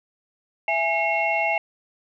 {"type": "tone cluster", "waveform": "sine", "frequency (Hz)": [665, 828, 2163, 2730], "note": ["E5", "G#5", "C#7", "F7"], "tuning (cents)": [15, -5, -43, -40], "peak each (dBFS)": [-25, -25, -24, -27], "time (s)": [0.68, 1.58], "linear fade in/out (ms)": 2, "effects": ["tanh soft clip ceiling -9 dBFS"]}